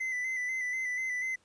triangle tone with vibrato, 2022 Hz, B6, 40 cents sharp, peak -29 dBFS, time 0-1.36 s, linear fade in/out 10 ms, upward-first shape square, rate 4.1 Hz, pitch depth 30 cents each way, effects pink hiss -68 dBFS RMS until 1.44 s + resampled to 22050 Hz

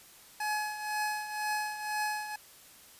25% pulse tone with tremolo, 847 Hz, G#5, 34 cents sharp, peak -25 dBFS, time 0.4-2.36 s, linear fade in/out 5 ms, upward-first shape triangle, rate 2 Hz, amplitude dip 70%, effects white hiss -55 dBFS RMS until 2.99 s + resampled to 32000 Hz

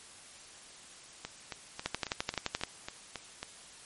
two click trains, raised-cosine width 0.2 ms, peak -20 / -13 dBFS, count 9 / 10, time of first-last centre 1.25-3.43 / 1.86-2.636 s, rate 3.67 / 11.6 Hz, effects white hiss -52 dBFS RMS until 3.85 s + MP3 48 kbps

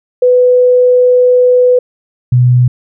sine tone pair in turn, 497.9 / 124.21 Hz, B4 / B2, +14 / +10 cents, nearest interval 2 octaves, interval 2404 cents, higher first, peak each -4 dBFS, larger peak neither, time 0.22-1.79 / 2.32-2.68 s, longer first, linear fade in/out 5 ms, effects none

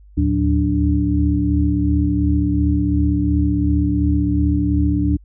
sine tone cluster, 75.9 / 78.7 / 111.5 / 180.3 / 292.2 Hz, D#2 / D#2 / A2 / F#3 / D4, -42 / +20 / +23 / -45 / -9 cents, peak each -18 / -27 / -23 / -23 / -18 dBFS, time 0.17-5.17 s, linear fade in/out 10 ms, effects added 50 Hz sine -42 dBFS peak until 5.24 s

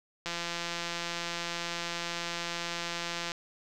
click train, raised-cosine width 0.2 ms, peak -17 dBFS, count 524, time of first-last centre 0.26-3.318 s, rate 171 Hz, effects none

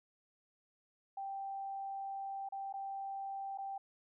sine tone with dropouts, 784 Hz, G5, in tune, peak -39 dBFS, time 1.17-3.78 s, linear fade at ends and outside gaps 5 ms, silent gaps 2.489-2.522 / 2.727-2.738 / 3.576-3.584 s, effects none

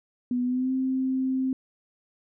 sine tone with pitch glide, 246.9 to 261.6 Hz, B3 to C4, 0 to 0 cents, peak -23 dBFS, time 0.31-1.53 s, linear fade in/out 2 ms, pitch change +100 cents, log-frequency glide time 0.43-0.72 s, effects none

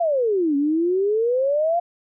sine exponential two-way sweep, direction down then up, 707 to 277.2 to 707 Hz, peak -17 dBFS, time 0-1.8 s, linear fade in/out 10 ms, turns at 0.56 s, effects none

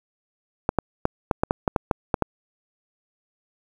clicks, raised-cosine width 1 ms, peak -5 dBFS, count 11, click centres 0.691 / 0.787 / 1.054 / 1.312 / 1.435 / 1.509 / 1.678 / 1.762 / 1.912 / 2.142 / 2.223 s, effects 7-bit

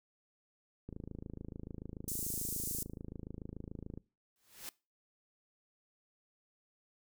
click train, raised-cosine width 3 ms, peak -31 dBFS, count 84, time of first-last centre 0.89-3.976 s, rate 26.9 Hz
pink high-pass noise, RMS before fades -39 dBFS, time 2.08-2.83 s, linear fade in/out 2 ms, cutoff 7200 Hz, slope 24 dB/octave
white noise with exponential growth, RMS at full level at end -42 dBFS, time 4.36-4.69 s, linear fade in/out 0 ms, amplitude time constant 71 ms
effects noise-tail reverb RT60 0.3 s tail -22 dB re dry

